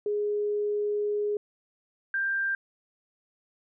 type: tone pair in turn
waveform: sine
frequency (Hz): 415.3 / 1584.4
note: G#4 / G6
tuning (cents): 0 / +18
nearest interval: octave + major seventh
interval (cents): 2318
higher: second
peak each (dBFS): -25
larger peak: neither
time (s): 0.06-1.37 / 2.14-2.55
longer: first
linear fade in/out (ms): 2
effects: none